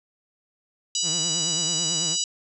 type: harmonic tone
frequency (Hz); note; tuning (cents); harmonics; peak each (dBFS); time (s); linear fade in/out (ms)
979; B5; -15; 3 / 4 / 5 / 6 / 7 / 8; -30 / -30 / -30 / -30 / -30 / -30; 0.95-2.24; 2
type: tone with vibrato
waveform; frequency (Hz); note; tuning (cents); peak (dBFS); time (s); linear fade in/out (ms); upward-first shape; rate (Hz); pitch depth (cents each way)
sawtooth; 164.81; E3; 0; -29; 1.02-2.17; 50; triangle; 9.1; 140
effects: resampled to 24000 Hz